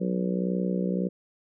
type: harmonic tone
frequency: 61.74 Hz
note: B1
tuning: in tune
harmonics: 3 / 4 / 5 / 6 / 7 / 8 / 9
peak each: -26 / -37 / -36 / -35 / -37 / -34 / -39 dBFS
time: 0-1.09 s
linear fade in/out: 20 ms
effects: none